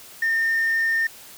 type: tone with frequency modulation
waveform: sine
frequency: 1816 Hz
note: A#6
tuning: 46 cents flat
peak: -17 dBFS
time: 0.22-1.07 s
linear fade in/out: 5 ms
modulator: 23.6 Hz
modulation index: 0.31
effects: tanh soft clip ceiling -16 dBFS + white hiss -44 dBFS RMS until 1.37 s